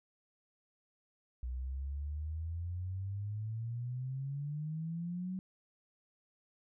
sine exponential sweep, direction up, 61 to 189.2 Hz, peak -36 dBFS, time 1.43-5.39 s, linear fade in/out 0 ms, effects none

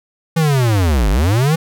square linear two-way sweep, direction down then up, 167.5 to 45.43 to 167.5 Hz, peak -12 dBFS, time 0.36-1.56 s, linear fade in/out 10 ms, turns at 1.1 s, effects none

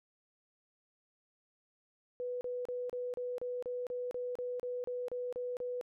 sine tone bursts, 493.9 Hz, B4, in tune, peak -35 dBFS, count 15, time 2.2-5.812 s, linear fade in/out 0 ms, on 210 ms, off 33 ms, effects none

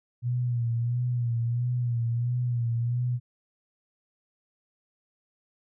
sine tone with vibrato, 120 Hz, B2, 49 cents flat, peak -24 dBFS, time 0.22-3.2 s, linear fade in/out 50 ms, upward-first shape sine, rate 1.5 Hz, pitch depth 53 cents each way, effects none

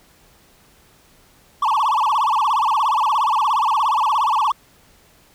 triangle tone with vibrato, 995 Hz, B5, 13 cents sharp, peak -13 dBFS, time 1.62-4.52 s, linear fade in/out 5 ms, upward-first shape sine, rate 17 Hz, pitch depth 280 cents each way, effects pink hiss -53 dBFS RMS until 5.34 s

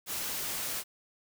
white noise, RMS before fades -35 dBFS, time 0.06-0.84 s, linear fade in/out 50 ms, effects none

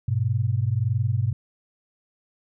sine tone pair together, 101.94 / 123.47 Hz, G#2 / B2, -32 / 0 cents, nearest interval minor third, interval 332 cents, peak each -23 dBFS, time 0.08-1.33 s, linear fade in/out 5 ms, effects none

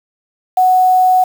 sine tone with quantisation, 740 Hz, F#5, in tune, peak -7 dBFS, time 0.57-1.24 s, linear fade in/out 5 ms, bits 5, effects none

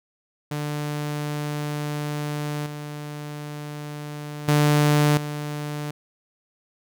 sawtooth tone with level steps, 148.2 Hz, D3, 16 cents sharp, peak -22 / -28 / -12 / -24 dBFS, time 0.51-5.91 s, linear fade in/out 5 ms, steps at 2.66 / 4.48 / 5.17 s, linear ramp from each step 5 ms, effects none

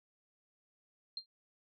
sine tone with exponential decay, 4186 Hz, C8, in tune, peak -34 dBFS, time 1.17-1.26 s, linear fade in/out 2 ms, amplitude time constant 18 ms, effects none

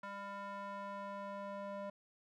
square tone with band-pass filter sweep, 199.8 Hz, G3, 33 cents sharp, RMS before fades -45 dBFS, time 0.03-1.9 s, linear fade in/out 5 ms, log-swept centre 1200 to 720 Hz, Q 2.2, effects none

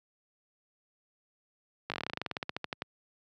slowing click train, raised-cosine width 0.3 ms, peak -17 dBFS, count 21, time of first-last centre 1.9-2.821 s, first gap 18 ms, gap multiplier 1.09, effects high-pass 100 Hz 12 dB/octave

